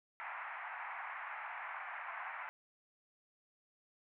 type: band-pass noise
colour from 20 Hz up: pink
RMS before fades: -45 dBFS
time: 0.2-2.49 s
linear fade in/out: 0 ms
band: 760 to 2300 Hz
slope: 48 dB/octave
effects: none